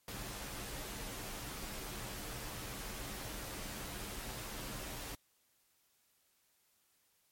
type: noise with comb filter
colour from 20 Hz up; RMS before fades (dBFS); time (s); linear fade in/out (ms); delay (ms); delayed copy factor
pink; -44; 0.08-5.15; 2; 12; -0.55
effects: white hiss -74 dBFS RMS until 7.31 s + MP3 64 kbps